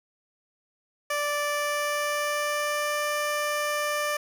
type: tone with pitch glide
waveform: 15% pulse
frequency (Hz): 586 to 592.5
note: D5 to D5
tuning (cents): -4 to +15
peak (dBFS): -19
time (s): 1.1-4.17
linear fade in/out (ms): 5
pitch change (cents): +19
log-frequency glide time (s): 1.51-3.06
effects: none